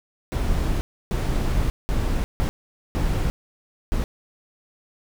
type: noise bursts at uneven times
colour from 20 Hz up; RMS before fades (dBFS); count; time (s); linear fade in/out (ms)
brown; -22; 6; 0.32-0.81 / 1.11-1.7 / 1.89-2.24 / 2.4-2.49 / 2.95-3.3 / 3.92-4.04; 0
effects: none